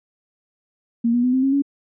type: tone with pitch steps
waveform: sine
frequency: 233.1 / 241.9 / 251 / 260.4 / 270.2 / 280.4 Hz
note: A#3 / B3 / B3 / C4 / C#4 / C#4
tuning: 0 / -36 / +28 / -8 / -44 / +20 cents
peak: -15 dBFS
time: 1.04-1.622 s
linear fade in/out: 10 ms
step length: 97 ms
effects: none